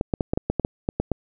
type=clicks; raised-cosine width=2 ms; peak=-8 dBFS; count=11; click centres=0.011 / 0.138 / 0.208 / 0.335 / 0.375 / 0.5 / 0.597 / 0.649 / 0.889 / 1 / 1.117 s; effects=none